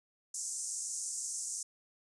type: band-pass noise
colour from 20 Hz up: pink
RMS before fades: -39 dBFS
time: 0.34-1.63 s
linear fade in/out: 5 ms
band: 6100 to 9300 Hz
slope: 48 dB/octave
effects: resampled to 24000 Hz